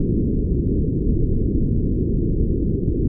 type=low-pass noise; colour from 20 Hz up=pink; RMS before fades=-19 dBFS; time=0-3.08 s; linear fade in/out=5 ms; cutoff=410 Hz; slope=48 dB/octave; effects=none